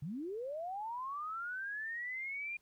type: linear sweep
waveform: sine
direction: up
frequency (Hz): 130 to 2423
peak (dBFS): -38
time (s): 0.02-2.57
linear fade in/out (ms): 5
effects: pink hiss -74 dBFS RMS until 2.61 s